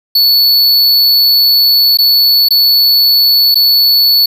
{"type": "tone with dropouts", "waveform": "square", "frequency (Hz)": 4435, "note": "C#8", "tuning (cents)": 0, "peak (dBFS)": -6, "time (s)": [0.15, 4.26], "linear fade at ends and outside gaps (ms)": 5, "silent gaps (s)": [[1.973, 1.986], [2.487, 2.506], [3.545, 3.554]], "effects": []}